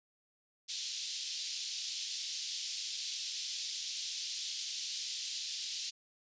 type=band-pass noise; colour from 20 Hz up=white; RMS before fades=-40 dBFS; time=0.68-5.91 s; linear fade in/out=20 ms; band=3300 to 5900 Hz; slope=24 dB/octave; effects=resampled to 16000 Hz